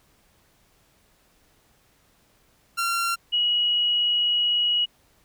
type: tone pair in turn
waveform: sawtooth / sine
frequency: 1373 / 2909 Hz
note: F6 / F#7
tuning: -30 / -30 cents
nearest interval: octave + minor second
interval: 1300 cents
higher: second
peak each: -19 dBFS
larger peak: neither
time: 2.77-3.16 / 3.32-4.86 s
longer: second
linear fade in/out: 20 ms
effects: pink hiss -62 dBFS RMS until 5.24 s